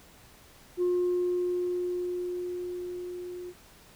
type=tone with level ramp; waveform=sine; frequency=357.2 Hz; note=F4; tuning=39 cents sharp; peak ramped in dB=-21 to -37 dBFS; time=0.77-3.54 s; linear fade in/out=50 ms; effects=tanh soft clip ceiling -21 dBFS + pink hiss -55 dBFS RMS until 3.95 s